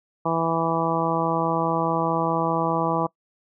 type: harmonic tone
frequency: 164.81 Hz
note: E3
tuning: in tune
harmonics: 1 / 2 / 3 / 4 / 5 / 6 / 7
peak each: -28 / -28 / -28 / -28 / -28 / -28 / -28 dBFS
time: 0.25-3.07 s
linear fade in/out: 10 ms
effects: noise-tail reverb RT60 0.1 s tail -23 dB re dry